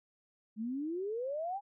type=exponential sweep; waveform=sine; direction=up; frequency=208.5 to 830.6 Hz; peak=-34 dBFS; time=0.56-1.61 s; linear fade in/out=50 ms; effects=none